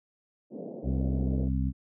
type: band-pass noise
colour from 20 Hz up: pink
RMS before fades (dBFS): -40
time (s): 0.5-1.5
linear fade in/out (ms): 50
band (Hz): 180 to 630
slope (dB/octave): 48
type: harmonic tone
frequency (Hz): 65.41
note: C2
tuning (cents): 0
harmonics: 1 / 2 / 3 / 4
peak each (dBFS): -28 / -31 / -33 / -34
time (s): 0.83-1.73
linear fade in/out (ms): 50
effects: none